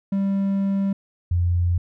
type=tone pair in turn; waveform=triangle / sine; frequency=196.4 / 87.49 Hz; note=G3 / F2; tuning=+4 / +4 cents; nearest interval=octave + major second; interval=1400 cents; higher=first; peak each=-17 dBFS; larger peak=neither; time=0.12-0.93 / 1.31-1.78 s; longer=first; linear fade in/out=5 ms; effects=none